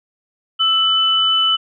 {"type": "tone pair together", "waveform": "sine", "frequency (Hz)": [1318.5, 3001], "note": ["E6", "F#7"], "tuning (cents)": [0, 24], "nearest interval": "octave + major second", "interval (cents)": 1424, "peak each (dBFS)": [-20, -13], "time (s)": [0.59, 1.57], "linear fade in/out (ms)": 20, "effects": []}